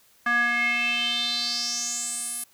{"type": "tone with band-pass filter sweep", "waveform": "square", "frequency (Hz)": 238.7, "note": "A#3", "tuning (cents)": 41, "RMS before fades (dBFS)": -26, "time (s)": [0.26, 2.44], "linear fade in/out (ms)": 5, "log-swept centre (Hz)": [1500, 11000], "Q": 6, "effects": ["white hiss -59 dBFS RMS until 2.53 s"]}